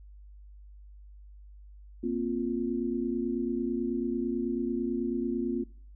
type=chord; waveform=sine; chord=Bb suspended second; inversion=none; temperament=just; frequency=233.1 / 262.2 / 349.6 Hz; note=Bb3 / C4 / F4; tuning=0 / +4 / +2 cents; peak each=-32 dBFS; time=2.03-5.64 s; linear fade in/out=10 ms; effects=noise-tail reverb RT60 0.5 s tail -24 dB re dry + added 50 Hz sine -47 dBFS peak until 5.95 s